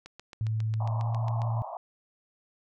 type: click train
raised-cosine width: 0.2 ms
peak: -27 dBFS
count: 11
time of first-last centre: 0.06-1.419 s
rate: 7.36 Hz
type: tone with pitch glide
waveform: sine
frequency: 110 to 114.41 Hz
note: A2 to A#2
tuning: 0 to -32 cents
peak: -26 dBFS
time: 0.41-1.62 s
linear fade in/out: 0 ms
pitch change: +68 cents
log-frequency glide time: 0.78-1.15 s
type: band-pass noise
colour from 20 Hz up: pink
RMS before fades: -39 dBFS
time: 0.8-1.77 s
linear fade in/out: 2 ms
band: 610 to 1100 Hz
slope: 96 dB/octave
effects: none